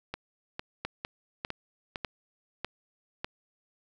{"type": "two click trains", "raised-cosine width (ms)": 0.3, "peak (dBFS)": [-18, -16], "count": [5, 5], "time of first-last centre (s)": [[0.14, 1.958], [0.85, 3.245]], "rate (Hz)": [2.2, 1.67], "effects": []}